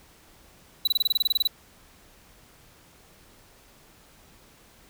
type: tone bursts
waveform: square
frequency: 3951 Hz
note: B7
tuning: in tune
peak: -19 dBFS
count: 13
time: 0.85-1.474 s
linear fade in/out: 5 ms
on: 24 ms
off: 26 ms
effects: pink hiss -55 dBFS RMS until 4.89 s